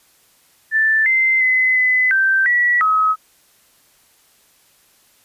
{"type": "tone with pitch steps", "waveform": "sine", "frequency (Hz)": [1765, 2075, 2032, 2015, 1561, 1939, 1276], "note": ["A6", "C7", "B6", "B6", "G6", "B6", "D#6"], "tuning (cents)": [5, -15, 49, 34, -8, -32, 43], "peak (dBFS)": -12, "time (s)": [0.71, 3.16], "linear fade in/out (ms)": 50, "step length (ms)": 350, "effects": ["white hiss -55 dBFS RMS until 5.24 s", "resampled to 32000 Hz"]}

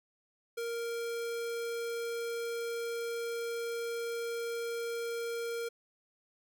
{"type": "tone", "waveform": "square", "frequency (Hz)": 466.2, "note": "A#4", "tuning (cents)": 0, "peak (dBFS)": -35, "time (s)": [0.57, 5.69], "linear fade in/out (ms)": 10, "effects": []}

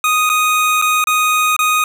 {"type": "tone with dropouts", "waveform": "25% pulse", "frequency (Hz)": 1244.5, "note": "D#6", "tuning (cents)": 0, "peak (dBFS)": -8, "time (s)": [0.04, 1.84], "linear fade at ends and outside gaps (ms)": 2, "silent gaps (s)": [[0.293, 0.298], [0.816, 0.822], [1.041, 1.071], [1.565, 1.59]], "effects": []}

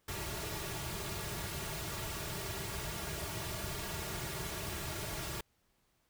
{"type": "noise with comb filter", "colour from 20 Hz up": "pink", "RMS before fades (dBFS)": -40, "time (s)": [0.08, 5.41], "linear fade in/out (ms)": 5, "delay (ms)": 3.9, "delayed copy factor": -0.8, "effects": ["pink hiss -75 dBFS RMS until 6.09 s"]}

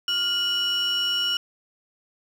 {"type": "tone cluster", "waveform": "sine", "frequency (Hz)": [1407, 2937, 5520], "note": ["F6", "F#7", "F8"], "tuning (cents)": [12, -13, -21], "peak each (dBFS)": [-29, -21, -28], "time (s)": [0.08, 1.37], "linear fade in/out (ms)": 2, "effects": ["tanh soft clip ceiling -18 dBFS", "8-bit"]}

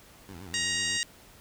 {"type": "tone with vibrato", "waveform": "15% pulse", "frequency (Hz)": 90, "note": "F#2", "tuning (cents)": -47, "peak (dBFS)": -36, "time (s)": [0.28, 0.98], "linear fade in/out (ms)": 10, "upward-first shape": "sine", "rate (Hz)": 8.1, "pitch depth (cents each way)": 170}
{"type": "harmonic tone", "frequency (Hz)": 941, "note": "A#5", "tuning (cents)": 16, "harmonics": [2, 3, 4, 5, 6, 7, 8, 9], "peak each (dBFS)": [-32, -34, -35, -36, -37, -37, -38, -39], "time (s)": [0.54, 1.03], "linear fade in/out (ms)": 0}
{"effects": ["pink hiss -54 dBFS RMS until 1.4 s"]}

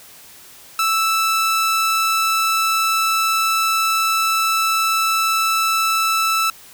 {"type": "tone", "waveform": "sawtooth", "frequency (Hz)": 1318.5, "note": "E6", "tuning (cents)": 0, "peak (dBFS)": -12, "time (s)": [0.79, 6.5], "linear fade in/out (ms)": 2, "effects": ["white hiss -43 dBFS RMS until 6.73 s"]}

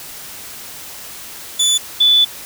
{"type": "tone pair in turn", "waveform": ["25% pulse", "sine"], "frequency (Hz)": [3477, 3477], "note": ["A7", "A7"], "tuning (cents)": [-21, -21], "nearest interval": "unison", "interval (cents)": 0, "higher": "neither", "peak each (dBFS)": -8, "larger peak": "neither", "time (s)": [[1.59, 1.78], [2, 2.25]], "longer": "second", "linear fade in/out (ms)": 10, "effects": ["white hiss -33 dBFS RMS until 2.45 s"]}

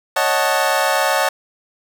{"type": "chord", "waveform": "25% pulse", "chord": "D# half-diminished seventh", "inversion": "third", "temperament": "equal", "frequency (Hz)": [554.4, 622.3, 740, 880], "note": ["C#5", "D#5", "F#5", "A5"], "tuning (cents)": [0, 0, 0, 0], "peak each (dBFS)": -17, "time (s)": [0.16, 1.29], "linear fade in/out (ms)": 5, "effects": []}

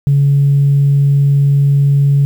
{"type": "tone", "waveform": "sine", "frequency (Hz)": 140.8, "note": "C#3", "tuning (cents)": 27, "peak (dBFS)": -6, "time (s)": [0.07, 2.25], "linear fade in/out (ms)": 0, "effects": ["tanh soft clip ceiling -3 dBFS", "7-bit"]}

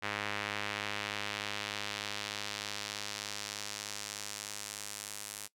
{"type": "tone with band-pass filter sweep", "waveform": "sawtooth", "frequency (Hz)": 103.3, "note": "G#2", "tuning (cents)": -9, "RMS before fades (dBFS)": -40, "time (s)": [0.02, 5.48], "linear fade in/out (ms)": 20, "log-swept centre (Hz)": [2100, 9300], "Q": 1.1, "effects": ["noise-tail reverb RT60 0.1 s tail -20 dB re dry"]}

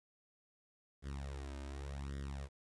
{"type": "tone with flanger", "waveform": "sawtooth", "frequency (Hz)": 69.3, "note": "C#2", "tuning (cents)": 0, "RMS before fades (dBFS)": -44, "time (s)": [1.02, 2.49], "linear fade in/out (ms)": 50, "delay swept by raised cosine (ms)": [0.57, 3.27], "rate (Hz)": 0.87, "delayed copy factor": 0.9, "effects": ["resampled to 22050 Hz", "11-bit"]}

